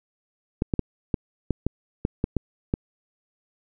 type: clicks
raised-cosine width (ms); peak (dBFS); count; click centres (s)
3; -9; 10; 0.621 / 0.738 / 0.793 / 1.142 / 1.507 / 1.666 / 2.051 / 2.241 / 2.367 / 2.739
effects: none